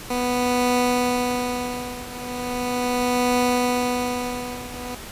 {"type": "tone with tremolo", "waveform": "15% pulse", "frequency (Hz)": 246.9, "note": "B3", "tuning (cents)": 0, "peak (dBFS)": -11, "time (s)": [0.1, 4.95], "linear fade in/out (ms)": 5, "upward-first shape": "triangle", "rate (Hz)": 0.38, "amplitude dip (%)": 90, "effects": ["pink hiss -37 dBFS RMS until 5.11 s", "resampled to 32000 Hz"]}